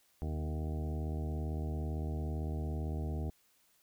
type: harmonic tone with a mistuned harmonic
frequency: 77.78 Hz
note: D#2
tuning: in tune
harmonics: 1 / 2 / 3 / 4 / 5 / 6 / 8 / 9 / 10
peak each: -35 / -41 / -45 / -47 / -49 / -51 / -53 / -54 / -55 dBFS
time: 0.22-3.3 s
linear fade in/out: 0 ms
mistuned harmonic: 2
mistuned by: -25 cents
effects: white hiss -70 dBFS RMS until 3.82 s